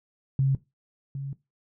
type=tone pair in turn; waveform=sine; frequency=135.3 / 137.9 Hz; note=C#3 / C#3; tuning=-42 / -9 cents; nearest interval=unison; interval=33 cents; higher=second; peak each=-19 / -30 dBFS; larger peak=first; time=0.39-0.55 / 1.15-1.33 s; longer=second; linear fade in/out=2 ms; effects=noise-tail reverb RT60 0.2 s tail -17 dB re dry